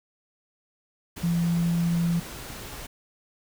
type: tone in noise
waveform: sine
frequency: 170 Hz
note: F3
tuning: 46 cents flat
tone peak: -21 dBFS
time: 1.23-2.2 s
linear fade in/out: 10 ms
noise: pink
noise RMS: -39 dBFS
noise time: 1.16-2.87 s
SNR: +15 dB
effects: none